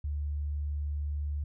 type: tone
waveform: sine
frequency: 73.2 Hz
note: D2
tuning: 5 cents flat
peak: -30 dBFS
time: 0.04-1.44 s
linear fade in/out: 5 ms
effects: none